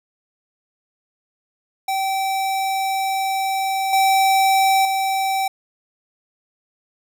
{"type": "tone with level steps", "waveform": "square", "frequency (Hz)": 773, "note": "G5", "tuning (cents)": -24, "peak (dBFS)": [-20, -14, -19], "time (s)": [1.88, 5.48], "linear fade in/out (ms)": 5, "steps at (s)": [3.93, 4.85], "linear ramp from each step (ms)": 2, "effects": []}